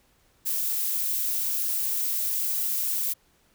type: noise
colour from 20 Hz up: violet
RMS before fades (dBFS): -27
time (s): 0.45-3.14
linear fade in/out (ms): 20
effects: pink hiss -64 dBFS RMS until 3.54 s